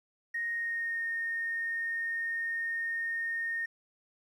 triangle tone with pitch glide, 1864.7 to 1840.1 Hz, A#6 to A#6, 0 to -23 cents, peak -27 dBFS, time 0.34-3.66 s, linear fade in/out 10 ms, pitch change -23 cents, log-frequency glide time 0.51-1.05 s, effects tanh soft clip ceiling -29 dBFS

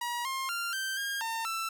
sawtooth tone with pitch steps, 958 / 1064 / 1389 / 1560 / 1618 / 907 / 1333 Hz, A#5 / C6 / F6 / G6 / G#6 / A#5 / E6, +47 / +29 / -10 / -9 / -46 / -48 / +19 cents, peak -28 dBFS, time 0.01-1.69 s, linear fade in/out 5 ms, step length 240 ms, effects none

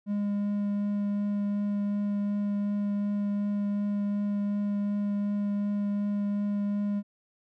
triangle tone with vibrato, 204.1 Hz, G#3, 30 cents flat, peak -24 dBFS, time 0.06-7.03 s, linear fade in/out 50 ms, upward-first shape triangle, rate 2.7 Hz, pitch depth 9 cents each way, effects none

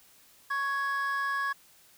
triangle tone pair together, 1108.7 / 1667.4 Hz, C#6 / G#6, 0 / +6 cents, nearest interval perfect fifth, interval 706 cents, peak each -28 dBFS, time 0.5-1.53 s, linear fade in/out 10 ms, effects tanh soft clip ceiling -21 dBFS + white hiss -59 dBFS RMS until 1.97 s

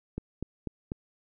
click train, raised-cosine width 3 ms, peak -20 dBFS, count 4, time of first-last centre 0.18-0.919 s, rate 4.06 Hz, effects none

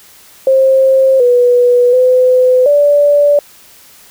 sine tone with pitch steps, 531 / 489.4 / 507 / 580 Hz, C5 / B4 / B4 / D5, +25 / -16 / +45 / -22 cents, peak -5 dBFS, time 0.47-3.39 s, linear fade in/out 2 ms, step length 730 ms, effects white hiss -41 dBFS RMS until 4.1 s

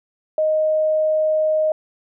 sine tone, 622.3 Hz, D#5, in tune, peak -15 dBFS, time 0.38-1.72 s, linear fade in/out 2 ms, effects none

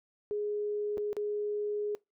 sine tone with dropouts, 416.3 Hz, G#4, 4 cents sharp, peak -30 dBFS, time 0.31-1.95 s, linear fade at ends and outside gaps 0 ms, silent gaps 0.973-0.98 / 1.13-1.167 s, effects noise-tail reverb RT60 0.2 s tail -23 dB re dry

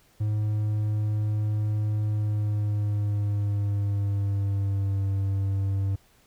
triangle tone with pitch glide, 106.1 to 97.86 Hz, G#2 to G2, +38 to -2 cents, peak -21 dBFS, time 0.2-5.96 s, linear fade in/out 10 ms, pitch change -140 cents, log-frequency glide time 2.07-5.06 s, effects pink hiss -61 dBFS RMS until 6.26 s

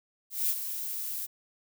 violet noise with ADSR envelope, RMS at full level -26 dBFS, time 0.3-1.27 s, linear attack 190 ms, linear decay 53 ms, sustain -9 dB, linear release 22 ms, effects none

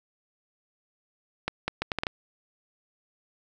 accelerating click train, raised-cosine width 0.3 ms, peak -11 dBFS, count 7, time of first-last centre 1.48-2.068 s, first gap 200 ms, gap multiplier 0.7, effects none

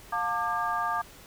sine tone cluster, 710 / 899 / 1190 / 1622 Hz, F5 / A5 / D6 / G#6, +28 / +37 / +22 / -41 cents, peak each -33 / -32 / -29 / -35 dBFS, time 0.12-1.02 s, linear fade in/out 10 ms, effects pink hiss -50 dBFS RMS until 1.26 s

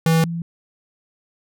square / sine tone pair in turn, 163 / 168.16 Hz, E3 / E3, -19 / +35 cents, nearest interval minor second, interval 54 cents, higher second, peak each -14 / -23 dBFS, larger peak first, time 0.06-0.24 / 0.24-0.42 s, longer neither, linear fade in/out 2 ms, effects none

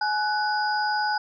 sine tone cluster, 842 / 1487 / 4918 Hz, G#5 / F#6 / D#8, +24 / +8 / -21 cents, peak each -24 / -27 / -32 dBFS, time 0.01-1.18 s, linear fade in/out 5 ms, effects none

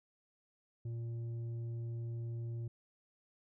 sine tone with tanh clipping, 116.54 Hz, A#2, in tune, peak -39 dBFS, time 0.85-2.68 s, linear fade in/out 5 ms, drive 6 dB, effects none

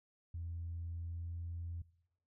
sine tone with pitch glide, 84.5 to 85.09 Hz, E2 to F2, +43 to -45 cents, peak -39 dBFS, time 0.34-1.82 s, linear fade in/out 5 ms, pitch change +12 cents, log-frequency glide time 1.04-1.33 s, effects noise-tail reverb RT60 0.8 s tail -21 dB re dry + tanh soft clip ceiling -35 dBFS

